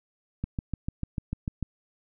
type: click train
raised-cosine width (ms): 5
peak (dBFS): -17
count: 9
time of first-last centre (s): 0.44-1.627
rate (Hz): 6.74
effects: none